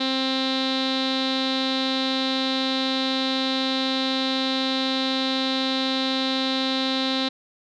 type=tone with low-pass filter; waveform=sawtooth; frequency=264 Hz; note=C4; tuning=16 cents sharp; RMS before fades=-24 dBFS; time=0-7.29 s; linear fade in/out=10 ms; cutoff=3900 Hz; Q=9.9; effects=none